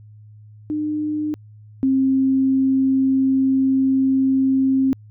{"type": "tone pair in turn", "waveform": "sine", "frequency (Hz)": [302.9, 266], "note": ["D#4", "C4"], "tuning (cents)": [-46, 29], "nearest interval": "major second", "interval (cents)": 225, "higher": "first", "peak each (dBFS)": [-20, -14], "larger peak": "second", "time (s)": [[0.7, 1.34], [1.83, 4.93]], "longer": "second", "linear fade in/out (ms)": 0, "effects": ["added 106 Hz sine -41 dBFS peak until 5.1 s"]}